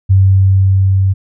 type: tone with level ramp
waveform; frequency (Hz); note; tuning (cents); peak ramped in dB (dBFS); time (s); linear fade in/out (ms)
sine; 96; G2; -36; -4 to -8; 0.09-1.14; 20
effects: none

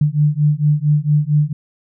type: beating tone pair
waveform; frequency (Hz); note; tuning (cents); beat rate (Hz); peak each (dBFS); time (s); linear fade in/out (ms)
sine; 146.83 / 151.23; D3 / D#3; 0 / -49; 4.4; -15; 0.01-1.53; 5
effects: none

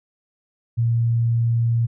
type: tone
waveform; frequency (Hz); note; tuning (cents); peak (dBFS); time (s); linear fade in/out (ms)
sine; 116.54; A#2; 0; -16; 0.77-1.87; 20
effects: none

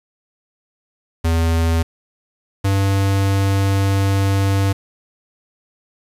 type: tone pair in turn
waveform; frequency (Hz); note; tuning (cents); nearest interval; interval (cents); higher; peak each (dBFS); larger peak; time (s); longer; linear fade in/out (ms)
square; 82.41 / 98; E2 / G2; 0 / 0; minor third; 300; second; -15; neither; 1.24-1.83 / 2.64-4.73; second; 10
effects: resampled to 32000 Hz + 7-bit

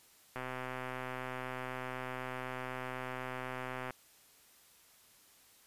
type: click train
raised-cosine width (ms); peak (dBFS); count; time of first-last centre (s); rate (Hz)
0.5; -25; 455; 0.36-3.907; 128
effects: white hiss -63 dBFS RMS until 5.66 s + resampled to 32000 Hz

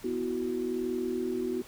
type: chord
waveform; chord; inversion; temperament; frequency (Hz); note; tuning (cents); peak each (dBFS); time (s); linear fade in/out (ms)
sine; B suspended fourth; none; just; 246.9 / 329.3 / 370.4; B3 / E4 / F#4; 0 / -2 / +2; -34 / -36 / -31; 0.04-1.62; 5
effects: pink hiss -51 dBFS RMS until 1.67 s

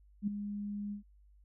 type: tone with ADSR envelope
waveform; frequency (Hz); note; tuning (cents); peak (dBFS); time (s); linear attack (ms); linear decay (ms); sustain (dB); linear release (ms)
sine; 204.9; G#3; -23; -27; 0.22-1.03; 54; 7; -9; 110
effects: added 50 Hz sine -59 dBFS peak until 1.44 s

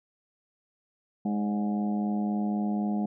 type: harmonic tone with a mistuned harmonic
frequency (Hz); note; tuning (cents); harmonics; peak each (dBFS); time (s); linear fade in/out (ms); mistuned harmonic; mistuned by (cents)
103.83; G#2; 0; 2 / 3 / 4 / 5 / 6 / 7 / 8; -26 / -36 / -44 / -46 / -46 / -38 / -45; 1.25-3.06; 5; 5; +68
effects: none

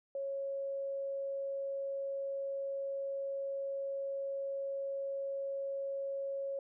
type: tone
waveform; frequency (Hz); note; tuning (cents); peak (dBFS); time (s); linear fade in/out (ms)
sine; 550; C#5; -14; -35; 0.15-6.59; 2
effects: none

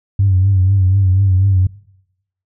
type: tone with vibrato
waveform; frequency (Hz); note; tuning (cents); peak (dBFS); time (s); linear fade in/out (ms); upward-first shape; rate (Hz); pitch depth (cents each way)
sine; 95.5; G2; -45; -8; 0.19-1.67; 5; triangle; 4.1; 86
effects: noise-tail reverb RT60 0.8 s tail -21 dB re dry + tanh soft clip ceiling -4 dBFS

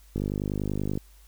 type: click train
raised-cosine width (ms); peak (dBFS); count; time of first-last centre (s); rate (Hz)
3; -16; 42; 0.16-0.975; 50.3
effects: added 50 Hz sine -51 dBFS peak until 1.27 s + white hiss -60 dBFS RMS until 1.27 s

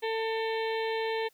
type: harmonic tone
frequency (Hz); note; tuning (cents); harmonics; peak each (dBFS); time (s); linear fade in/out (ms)
447.1; A4; +28; 1 / 2 / 4 / 5 / 6 / 7 / 8 / 9; -30 / -35 / -39 / -41 / -46 / -45 / -46 / -46; 0.02-1.29; 20
effects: white hiss -66 dBFS RMS until 1.33 s

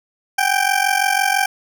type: ring-modulated tone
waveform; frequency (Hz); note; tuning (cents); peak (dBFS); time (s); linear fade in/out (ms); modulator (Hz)
20% pulse; 784; G5; 0; -7; 0.38-1.46; 5; 23
effects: none

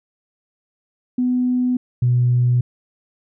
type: tone pair in turn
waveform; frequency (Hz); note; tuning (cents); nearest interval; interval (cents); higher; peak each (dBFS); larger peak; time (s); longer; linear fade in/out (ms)
sine; 249.7 / 122.95; B3 / B2; +19 / -7; octave; 1226; first; -15 / -12; second; 1.18-1.77 / 2.02-2.61; neither; 5
effects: tanh soft clip ceiling -8 dBFS

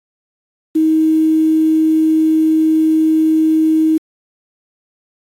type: tone with quantisation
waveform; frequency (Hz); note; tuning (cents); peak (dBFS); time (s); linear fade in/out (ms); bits
sine; 316.2; D#4; +28; -9; 0.75-3.98; 10; 6
effects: AAC 48 kbps

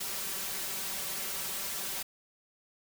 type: noise with comb filter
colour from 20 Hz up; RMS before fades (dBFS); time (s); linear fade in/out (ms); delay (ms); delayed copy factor
white; -36; 0-2.03; 10; 5.2; +0.85
effects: none

